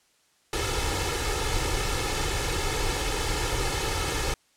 pink noise with comb filter, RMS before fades -27 dBFS, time 0.53-4.34 s, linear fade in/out 2 ms, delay 2.3 ms, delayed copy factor +0.75, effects white hiss -65 dBFS RMS until 4.56 s + low-pass 9000 Hz 12 dB/octave

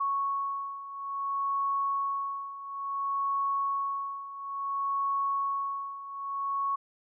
sine beating tone pair, 1107 / 1107.58 Hz, C#6 / C#6, -3 / -2 cents, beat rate 0.58 Hz, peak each -34 / -30 dBFS, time 0-6.76 s, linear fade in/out 10 ms, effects none

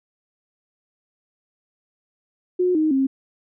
sine tone with pitch steps, 362.2 / 311.7 / 268.2 Hz, F#4 / D#4 / C4, -37 / +3 / +43 cents, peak -16 dBFS, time 2.59-3.07 s, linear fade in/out 10 ms, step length 160 ms, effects none

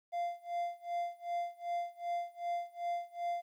triangle tone with tremolo, 694 Hz, F5, 11 cents flat, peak -30 dBFS, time 0.12-3.42 s, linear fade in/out 20 ms, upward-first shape sine, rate 2.6 Hz, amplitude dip 95%, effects 12-bit

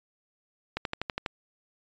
click train, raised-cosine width 0.3 ms, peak -14 dBFS, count 7, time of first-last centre 0.77-1.262 s, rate 12.2 Hz, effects resampled to 16000 Hz

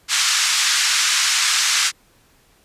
white band-pass noise, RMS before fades -18 dBFS, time 0.08-1.92 s, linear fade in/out 50 ms, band 1200 to 7300 Hz, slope 24 dB/octave, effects pink hiss -56 dBFS RMS until 2.64 s + resampled to 32000 Hz

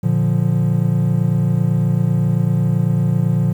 triangle chord, Bb major, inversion none, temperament equal, 116.54 / 146.83 / 174.61 Hz, Bb2 / D3 / F3, 0 / 0 / 0 cents, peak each -16 dBFS, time 0.03-3.53 s, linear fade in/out 10 ms, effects 8-bit

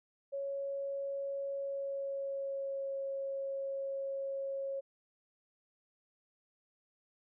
sine tone with pitch glide, 554.4 to 546.5 Hz, C#5 to C#5, 0 to -25 cents, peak -35 dBFS, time 0.32-4.81 s, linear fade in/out 20 ms, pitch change -25 cents, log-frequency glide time 1.55-2.96 s, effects none

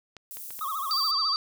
clicks, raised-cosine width 0.2 ms, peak -26 dBFS, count 4, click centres 0.167 / 0.37 / 0.506 / 0.591 s
white high-pass noise, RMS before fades -40 dBFS, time 0.31-1.11 s, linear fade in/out 0 ms, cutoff 10000 Hz, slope 12 dB/octave
triangle tone with vibrato, 1174.7 Hz, D6, in tune, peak -27 dBFS, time 0.61-1.36 s, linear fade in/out 2 ms, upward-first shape sine, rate 14 Hz, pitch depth 160 cents each way
sine tone, 4649 Hz, D8, 18 cents flat, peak -24 dBFS, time 0.91-1.36 s, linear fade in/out 0 ms
effects none

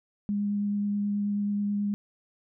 sine tone with vibrato, 204.3 Hz, G#3, 28 cents flat, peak -25 dBFS, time 0.29-1.94 s, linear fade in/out 0 ms, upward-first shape triangle, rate 9.3 Hz, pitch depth 11 cents each way, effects none

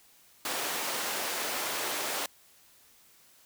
pink high-pass noise, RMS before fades -33 dBFS, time 0.45-2.26 s, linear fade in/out 2 ms, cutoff 470 Hz, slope 12 dB/octave, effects white hiss -60 dBFS RMS until 3.45 s

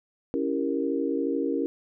sine chord, C# diminished seventh, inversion none, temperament equal with one note detuned, 278 / 329.6 / 392 / 466.2 Hz, C#4 / E4 / G4 / Bb4, +5 / 0 / 0 / 0 cents, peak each -28 / -30 / -32 / -30 dBFS, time 0.34-1.66 s, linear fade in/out 0 ms, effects none

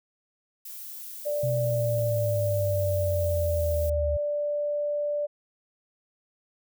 violet noise, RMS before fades -40 dBFS, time 0.65-3.9 s, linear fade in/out 5 ms
sine tone, 587.3 Hz, D5, in tune, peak -25 dBFS, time 1.25-5.27 s, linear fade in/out 20 ms
sine exponential sweep, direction down, 128.3 to 73.42 Hz, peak -26 dBFS, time 1.43-4.17 s, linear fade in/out 5 ms
effects none

